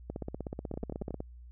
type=two click trains; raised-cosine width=2 ms; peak=-24 / -23 dBFS; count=5 / 19; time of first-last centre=0.74-1.107 / 0.1-1.204 s; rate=10.9 / 16.3 Hz; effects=added 60 Hz sine -47 dBFS peak until 1.51 s